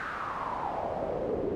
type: noise with band-pass filter sweep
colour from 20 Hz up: brown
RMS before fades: -33 dBFS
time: 0-1.55 s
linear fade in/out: 0 ms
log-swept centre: 1500 to 400 Hz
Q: 4.3
effects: none